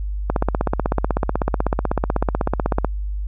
click train, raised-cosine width 1 ms, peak -4 dBFS, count 42, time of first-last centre 0.3-2.847 s, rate 16.1 Hz, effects added 50 Hz sine -22 dBFS peak until 3.27 s

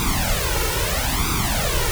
pink noise with flanger, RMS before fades -21 dBFS, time 0-1.91 s, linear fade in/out 0 ms, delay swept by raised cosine 0.82 to 2.22 ms, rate 0.77 Hz, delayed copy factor +0.9, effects none

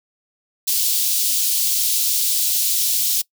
white high-pass noise, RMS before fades -19 dBFS, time 0.67-3.22 s, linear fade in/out 10 ms, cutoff 3400 Hz, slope 24 dB/octave, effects noise-tail reverb RT60 0.1 s tail -23 dB re dry

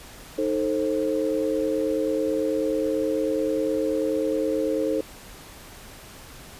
sine chord, A diminished, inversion second, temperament equal with one note detuned, 311.1 / 440 / 529.3 Hz, Eb4 / A4 / C5, 0 / 0 / +20 cents, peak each -26 dBFS, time 0.38-5.01 s, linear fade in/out 5 ms, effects pink hiss -44 dBFS RMS until 6.59 s + resampled to 32000 Hz

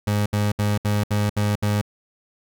30% pulse tone bursts, 103.83 Hz, G#2, in tune, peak -16 dBFS, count 7, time 0.07-1.814 s, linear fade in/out 5 ms, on 190 ms, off 69 ms, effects none

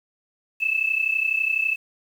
sine tone pair together, 2612 / 2644 Hz, E7 / E7, -17 / +5 cents, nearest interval unison, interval 22 cents, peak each -22 / -24 dBFS, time 0.6-1.76 s, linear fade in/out 20 ms, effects 8-bit

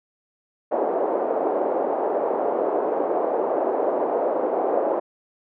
white band-pass noise, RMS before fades -23 dBFS, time 0.71-5 s, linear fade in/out 10 ms, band 360 to 700 Hz, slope 24 dB/octave, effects none

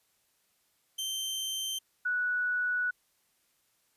sawtooth / sine tone pair in turn, 3121 / 1473.8 Hz, G7 / F#6, -8 / -7 cents, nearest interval octave + minor second, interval 1299 cents, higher first, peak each -29 / -27 dBFS, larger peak second, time 0.98-1.79 / 2.05-2.91 s, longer second, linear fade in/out 10 ms, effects white hiss -72 dBFS RMS until 3.96 s + resampled to 32000 Hz

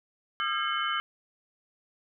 sine tone cluster, 1215 / 1358 / 1622 / 2155 / 3031 Hz, D#6 / F6 / G#6 / C#7 / F#7, -42 / -49 / -41 / -49 / +41 cents, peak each -32 / -32 / -35 / -36 / -33 dBFS, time 0.4-1 s, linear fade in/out 0 ms, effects none

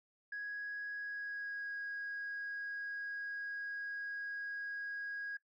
sine tone with pitch glide, 1661.2 to 1645 Hz, G#6 to G#6, 0 to -17 cents, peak -38 dBFS, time 0.32-5.37 s, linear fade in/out 5 ms, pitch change -17 cents, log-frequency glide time 0.94-1.75 s, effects noise-tail reverb RT60 0.1 s tail -17 dB re dry + tanh soft clip ceiling -36 dBFS

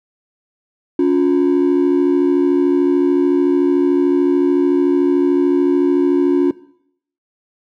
triangle ring-modulated tone, 319.2 Hz, D#4, 44 cents sharp, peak -5 dBFS, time 0.99-6.51 s, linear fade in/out 2 ms, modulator 36.8 Hz, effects noise-tail reverb RT60 0.7 s tail -21 dB re dry + tanh soft clip ceiling -5 dBFS

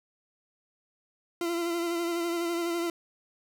40% pulse tone with vibrato, 340.9 Hz, F4, 42 cents flat, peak -27 dBFS, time 1.41-2.9 s, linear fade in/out 2 ms, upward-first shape sine, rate 12 Hz, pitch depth 31 cents each way, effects none

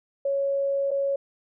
sine tone with dropouts, 554.4 Hz, C#5, in tune, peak -22 dBFS, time 0.25-1.16 s, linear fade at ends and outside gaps 5 ms, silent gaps 0.908-0.913 s, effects none

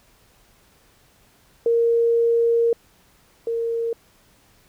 sine tone pair in turn, 465.2 / 461.7 Hz, A#4 / A#4, -4 / -17 cents, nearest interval unison, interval 13 cents, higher first, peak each -15 / -21 dBFS, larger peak first, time 1.66-2.73 / 3.47-3.93 s, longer first, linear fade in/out 2 ms, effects pink hiss -57 dBFS RMS until 4.68 s

